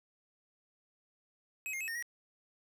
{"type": "tone with pitch steps", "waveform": "square", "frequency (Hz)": [2546, 2126, 2575, 1835, 1907], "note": ["D#7", "C7", "E7", "A#6", "A#6"], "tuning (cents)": [39, 27, -41, -28, 39], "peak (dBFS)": -37, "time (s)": [1.66, 2.025], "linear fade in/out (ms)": 0, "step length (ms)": 73, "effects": []}